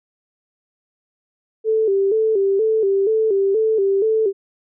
sine tone with vibrato, 415.3 Hz, G#4, in tune, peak -14 dBFS, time 1.64-4.33 s, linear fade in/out 50 ms, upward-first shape square, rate 2.1 Hz, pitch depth 100 cents each way, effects none

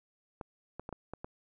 clicks, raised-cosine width 1 ms, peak -26 dBFS, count 6, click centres 0.412 / 0.796 / 0.891 / 0.927 / 1.136 / 1.245 s, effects none

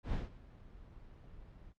brown noise with ADSR envelope, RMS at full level -34 dBFS, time 0.03-1.74 s, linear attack 100 ms, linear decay 160 ms, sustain -20 dB, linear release 47 ms, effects low-pass 4000 Hz 12 dB/octave + Opus 48 kbps

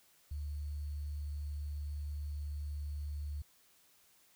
sine tone with sample-and-hold, 73.42 Hz, D2, in tune, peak -37 dBFS, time 0.31-3.42 s, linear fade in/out 5 ms, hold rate 4410 Hz, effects white hiss -67 dBFS RMS until 4.35 s

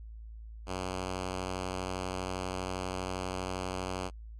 5% pulse tone, 92.5 Hz, F#2, in tune, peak -23 dBFS, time 0.66-4.11 s, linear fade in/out 50 ms, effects added 55 Hz sine -43 dBFS peak until 4.39 s + resampled to 22050 Hz

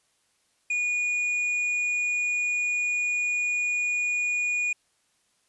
sine tone with hard clipping, 2450 Hz, D#7, 27 cents flat, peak -25 dBFS, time 0.7-4.73 s, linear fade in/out 5 ms, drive 4 dB, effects white hiss -69 dBFS RMS until 5.48 s + resampled to 24000 Hz

